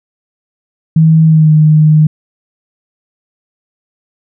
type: tone with pitch glide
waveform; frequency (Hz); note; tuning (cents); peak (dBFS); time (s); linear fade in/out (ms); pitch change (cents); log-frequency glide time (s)
sine; 160 to 154.1; D#3 to D#3; +49 to -16; -3; 0.96-2.07; 5; -65; 1.25-1.52
effects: none